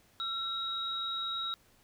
sine tone pair together, 1348 / 3813 Hz, E6 / A#7, +38 / +38 cents, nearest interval octave + tritone, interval 1800 cents, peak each -38 / -34 dBFS, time 0.2-1.54 s, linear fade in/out 0 ms, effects pink hiss -65 dBFS RMS until 1.83 s

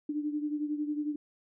sine beating tone pair, 296.1 / 307.1 Hz, D4 / D#4, +14 / -23 cents, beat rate 11 Hz, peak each -31 / -37 dBFS, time 0.09-1.16 s, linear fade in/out 5 ms, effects none

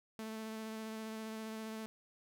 sawtooth tone with vibrato, 220 Hz, A3, in tune, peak -38 dBFS, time 0.19-1.86 s, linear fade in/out 0 ms, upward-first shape sine, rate 15 Hz, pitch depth 13 cents each way, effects none

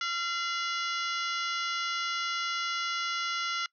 harmonic tone with a mistuned harmonic, 685 Hz, F5, 34 cents flat, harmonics 2 / 3 / 4 / 5 / 6 / 7 / 8 / 9, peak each -32 / -36 / -38 / -40 / -42 / -43 / -44 / -45 dBFS, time 0.01-3.66 s, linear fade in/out 2 ms, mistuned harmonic 4, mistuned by +83 cents, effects noise-tail reverb RT60 0.1 s tail -24 dB re dry

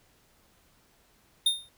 square tone with exponential decay, 3653 Hz, A#7, 36 cents flat, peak -19 dBFS, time 1.46-1.69 s, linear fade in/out 5 ms, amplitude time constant 48 ms, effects pink hiss -64 dBFS RMS until 1.77 s

